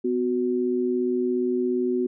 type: tone pair together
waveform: sine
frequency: 250.8 / 368.1 Hz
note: B3 / F#4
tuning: +27 / -9 cents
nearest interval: perfect fifth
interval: 664 cents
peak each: -25 / -23 dBFS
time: 0.04-2.07 s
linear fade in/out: 10 ms
effects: none